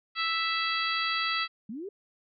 harmonic tone, 659.3 Hz, E5, in tune, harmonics 2 / 3 / 4 / 5 / 6 / 7, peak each -31 / -33 / -34 / -35 / -36 / -36 dBFS, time 0.15-1.48 s, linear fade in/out 50 ms
sine linear sweep, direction up, 196 to 421.5 Hz, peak -35 dBFS, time 1.69-1.89 s, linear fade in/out 5 ms
effects none

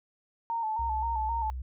sine tone with vibrato, 896 Hz, A5, 31 cents sharp, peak -28 dBFS, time 0.5-1.5 s, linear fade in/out 0 ms, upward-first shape square, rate 3.8 Hz, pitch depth 50 cents each way
sine tone with pitch glide, 66.1 to 63.66 Hz, C2 to C2, +18 to -47 cents, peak -33 dBFS, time 0.79-1.62 s, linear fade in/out 5 ms, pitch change -65 cents, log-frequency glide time 1.03-1.08 s
effects none

